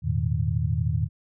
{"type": "tone cluster", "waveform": "sine", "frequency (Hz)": [82.7, 106.4, 119.2, 155.5], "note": ["E2", "G#2", "A#2", "D#3"], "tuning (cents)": [6, 42, 39, -1], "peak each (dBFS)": [-27, -28, -27, -28], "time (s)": [0.02, 1.09], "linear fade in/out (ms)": 50, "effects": []}